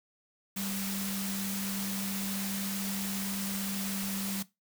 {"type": "tone in noise", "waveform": "sine", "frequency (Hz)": 196, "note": "G3", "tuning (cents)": 0, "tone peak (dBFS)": -35, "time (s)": [0.56, 4.43], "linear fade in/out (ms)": 10, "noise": "white", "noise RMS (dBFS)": -37, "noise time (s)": [0.56, 4.43], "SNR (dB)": -1, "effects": ["noise-tail reverb RT60 0.2 s tail -18 dB re dry"]}